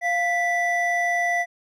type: tone pair together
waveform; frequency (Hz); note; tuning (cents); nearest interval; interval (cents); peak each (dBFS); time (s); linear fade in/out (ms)
triangle; 697.9 / 1974; F5 / B6; -1 / -1; octave + tritone; 1800; -21; 0.01-1.46; 50
effects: none